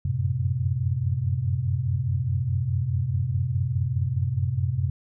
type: tone cluster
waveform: sine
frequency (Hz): 90.1 / 94.9 / 109.7 / 129.1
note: F#2 / F#2 / A2 / C3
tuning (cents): -45 / +44 / -5 / -23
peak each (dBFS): -28 / -30 / -30 / -25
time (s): 0.05-4.9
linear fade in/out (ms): 5
effects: none